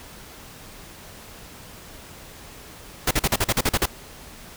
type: noise bursts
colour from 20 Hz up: pink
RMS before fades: -20 dBFS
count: 10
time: 3.07-3.858 s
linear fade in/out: 5 ms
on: 41 ms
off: 42 ms
effects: pink hiss -43 dBFS RMS until 4.56 s